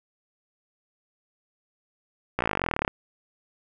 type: slowing click train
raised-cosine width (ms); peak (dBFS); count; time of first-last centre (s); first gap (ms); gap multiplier
0.5; -9; 23; 2.39-2.879; 16; 1.03
effects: none